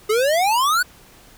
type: exponential sweep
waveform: square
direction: up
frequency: 412.3 to 1522 Hz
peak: -16 dBFS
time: 0.09-0.83 s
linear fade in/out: 10 ms
effects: pink hiss -48 dBFS RMS until 1.37 s